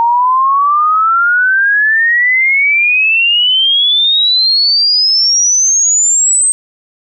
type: exponential sweep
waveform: sine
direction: up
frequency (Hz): 920 to 8372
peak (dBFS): -7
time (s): 0-6.52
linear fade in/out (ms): 0
effects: none